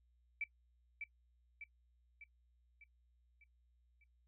sine tone with echo, 2312 Hz, D7, 28 cents flat, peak -37 dBFS, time 0.41-0.44 s, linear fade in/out 2 ms, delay 600 ms, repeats 6, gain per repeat -5 dB, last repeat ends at 4.04 s, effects noise-tail reverb RT60 0.1 s tail -19 dB re dry + added 60 Hz sine -70 dBFS peak until 4.27 s

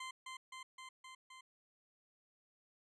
20% pulse tone with echo, 1040 Hz, C6, 11 cents flat, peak -39 dBFS, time 0-0.11 s, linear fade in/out 5 ms, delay 260 ms, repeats 5, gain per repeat -2 dB, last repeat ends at 1.41 s, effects resampled to 24000 Hz

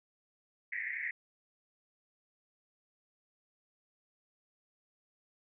pink band-pass noise, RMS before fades -38 dBFS, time 0.72-1.11 s, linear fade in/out 5 ms, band 1800 to 2200 Hz, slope 96 dB/octave, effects none

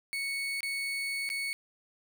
35% pulse tone with dropouts, 2217 Hz, C#7, in tune, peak -30 dBFS, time 0.13-1.53 s, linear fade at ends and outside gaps 0 ms, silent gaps 0.606-0.631 / 1.291-1.301 s, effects none

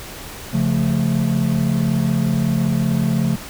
triangle chord, Db augmented, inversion none, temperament equal, 138.59 / 174.61 / 220 Hz, Db3 / F3 / A3, 0 / 0 / 0 cents, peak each -18 dBFS, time 0.53-3.36 s, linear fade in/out 10 ms, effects pink hiss -34 dBFS RMS until 3.49 s

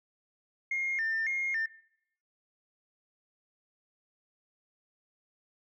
sine tone with vibrato, 1960 Hz, B6, 14 cents flat, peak -27 dBFS, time 0.71-1.66 s, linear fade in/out 5 ms, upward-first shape square, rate 1.8 Hz, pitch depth 150 cents each way, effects noise-tail reverb RT60 0.7 s tail -20 dB re dry + tanh soft clip ceiling -25 dBFS

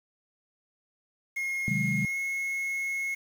triangle tone with pitch glide, 2151 to 2173 Hz, C7 to C#7, +47 to -35 cents, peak -27 dBFS, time 1.36-3.15 s, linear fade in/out 10 ms, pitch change +18 cents, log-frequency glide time 2.03-2.18 s
sine chord, Ab dominant seventh, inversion first, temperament equal, 130.81 / 155.56 / 185 / 207.7 Hz, C3 / Eb3 / Gb3 / Ab3, 0 / 0 / 0 / 0 cents, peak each -32 dBFS, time 1.68-2.05 s, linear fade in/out 0 ms
effects 8-bit

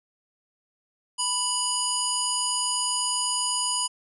harmonic tone, 984 Hz, B5, 7 cents flat, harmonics 1 / 3 / 5 / 7 / 9 / 10, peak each -31 / -31 / -31 / -31 / -31 / -31 dBFS, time 1.18-3.88 s, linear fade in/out 20 ms, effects none

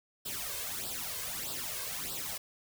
white noise with flanger, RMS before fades -38 dBFS, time 0.25-2.38 s, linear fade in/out 10 ms, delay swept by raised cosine 0.23 to 1.93 ms, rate 1.6 Hz, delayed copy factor +0.75, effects none

